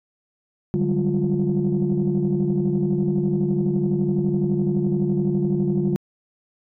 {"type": "tone cluster", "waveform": "sine", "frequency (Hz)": [148.1, 187.8, 199.7, 352.2], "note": ["D3", "F#3", "G3", "F4"], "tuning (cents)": [15, 26, 32, 15], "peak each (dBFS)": -23, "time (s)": [0.74, 5.96], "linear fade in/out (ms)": 0, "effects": ["tanh soft clip ceiling -12 dBFS"]}